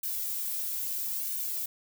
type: noise with flanger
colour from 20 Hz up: violet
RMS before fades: -33 dBFS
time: 0.03-1.66 s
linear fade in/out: 5 ms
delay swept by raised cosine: 1.5 to 2.8 ms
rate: 0.76 Hz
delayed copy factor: -0.75
effects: none